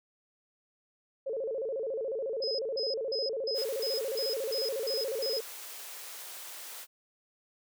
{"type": "tone with vibrato", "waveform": "sine", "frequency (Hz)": 490, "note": "B4", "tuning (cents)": -14, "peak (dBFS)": -31, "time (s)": [1.26, 5.41], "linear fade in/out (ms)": 10, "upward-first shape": "square", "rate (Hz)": 14, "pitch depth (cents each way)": 170}
{"type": "tone bursts", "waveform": "sine", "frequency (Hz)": 5070, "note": "D#8", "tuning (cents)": 32, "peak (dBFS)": -32, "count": 9, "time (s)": [2.42, 5.39], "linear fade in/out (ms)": 5, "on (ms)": 170, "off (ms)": 180}
{"type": "high-pass noise", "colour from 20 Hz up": "white", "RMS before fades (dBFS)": -44, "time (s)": [3.54, 6.87], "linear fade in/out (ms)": 50, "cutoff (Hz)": 400, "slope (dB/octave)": 24}
{"effects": []}